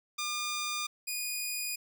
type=tone pair in turn; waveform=10% pulse; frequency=1207 / 2463 Hz; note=D6 / D#7; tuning=+47 / -18 cents; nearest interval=octave; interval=1235 cents; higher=second; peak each=-24 dBFS; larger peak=neither; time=0.18-0.87 / 1.07-1.76 s; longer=neither; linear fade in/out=10 ms; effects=none